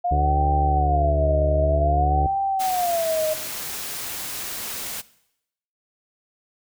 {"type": "tone with vibrato", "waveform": "sine", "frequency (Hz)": 699, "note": "F5", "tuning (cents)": 1, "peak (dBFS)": -20, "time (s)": [0.04, 3.34], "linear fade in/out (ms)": 10, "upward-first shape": "sine", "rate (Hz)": 0.53, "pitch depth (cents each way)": 200}
{"type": "harmonic tone", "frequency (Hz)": 72.6, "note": "D2", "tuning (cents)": -19, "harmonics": [1, 2, 4, 5, 6, 7, 8, 9, 10], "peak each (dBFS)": [-20, -26, -32, -34, -36, -37, -38, -39, -40], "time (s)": [0.11, 2.27], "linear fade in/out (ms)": 5}
{"type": "noise", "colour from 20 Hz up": "white", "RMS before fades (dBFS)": -31, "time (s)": [2.59, 5.02], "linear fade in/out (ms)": 20}
{"effects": ["noise-tail reverb RT60 0.8 s tail -19 dB re dry"]}